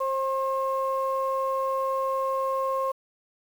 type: tone pair together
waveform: sine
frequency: 532.3 / 1071 Hz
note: C5 / C6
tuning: +30 / +40 cents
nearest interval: octave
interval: 1210 cents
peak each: -26 dBFS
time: 0-2.92 s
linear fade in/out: 10 ms
effects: tanh soft clip ceiling -17 dBFS + 8-bit